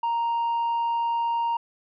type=tone with tanh clipping; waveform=sine; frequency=932.3 Hz; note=A#5; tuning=in tune; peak=-23 dBFS; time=0.03-1.57 s; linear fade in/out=5 ms; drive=2 dB; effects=none